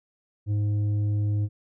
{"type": "tone with tanh clipping", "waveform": "sine", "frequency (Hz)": 103.83, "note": "G#2", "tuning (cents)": 0, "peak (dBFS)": -23, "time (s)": [0.46, 1.49], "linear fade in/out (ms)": 50, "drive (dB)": 6, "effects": []}